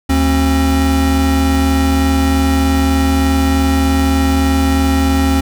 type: tone pair together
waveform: square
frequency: 75.4 / 268.7 Hz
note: D2 / C4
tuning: +46 / +46 cents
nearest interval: octave + minor seventh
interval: 2200 cents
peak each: -14 dBFS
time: 0.09-5.41 s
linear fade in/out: 10 ms
effects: none